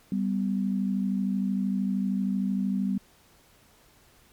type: tone pair together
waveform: sine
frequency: 195.2 / 248.2 Hz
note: G3 / B3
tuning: -7 / +9 cents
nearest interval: major third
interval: 416 cents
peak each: -25 / -30 dBFS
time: 0.12-2.98 s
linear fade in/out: 2 ms
effects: pink hiss -59 dBFS RMS until 4.32 s + MP3 96 kbps